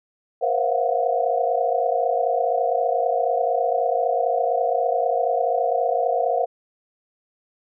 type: tone cluster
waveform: sine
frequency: 478.4 / 530 / 671 / 700 / 735 Hz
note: A#4 / C5 / E5 / F5 / F#5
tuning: +45 / +22 / +31 / +4 / -12 cents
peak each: -25 dBFS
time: 0.41-6.46 s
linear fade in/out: 20 ms
effects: none